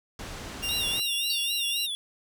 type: low-pass noise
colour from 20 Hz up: pink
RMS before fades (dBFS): -39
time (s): 0.19-1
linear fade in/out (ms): 2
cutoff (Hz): 7300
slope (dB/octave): 12
type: tone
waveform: sawtooth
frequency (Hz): 2794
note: F7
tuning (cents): 0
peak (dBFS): -25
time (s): 0.62-1.87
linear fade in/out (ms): 20
type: tone with vibrato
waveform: square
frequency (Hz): 3668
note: A#7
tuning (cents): -29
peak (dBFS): -30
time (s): 0.69-1.95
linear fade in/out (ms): 0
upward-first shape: sine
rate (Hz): 3.8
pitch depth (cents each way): 140
type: tone with exponential decay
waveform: sine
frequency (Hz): 4500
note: C#8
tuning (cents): +25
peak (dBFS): -26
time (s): 1.3-1.53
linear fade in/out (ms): 1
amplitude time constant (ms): 50
effects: none